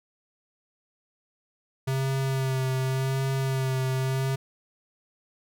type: tone with vibrato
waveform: square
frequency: 132.7 Hz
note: C3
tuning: 25 cents sharp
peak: -25 dBFS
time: 1.87-4.36 s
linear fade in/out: 10 ms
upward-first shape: sine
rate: 0.88 Hz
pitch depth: 24 cents each way
effects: none